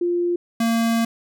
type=tone pair in turn; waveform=sine / square; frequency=349.2 / 229.2 Hz; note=F4 / A#3; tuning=0 / -29 cents; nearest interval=perfect fifth; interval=729 cents; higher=first; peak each=-18 dBFS; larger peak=neither; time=0.01-0.36 / 0.6-1.05 s; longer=second; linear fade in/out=5 ms; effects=none